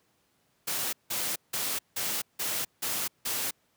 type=noise bursts; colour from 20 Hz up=white; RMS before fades=-31 dBFS; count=7; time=0.67-3.51 s; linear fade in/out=10 ms; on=260 ms; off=170 ms; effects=pink hiss -70 dBFS RMS until 3.76 s + high-pass 100 Hz 12 dB/octave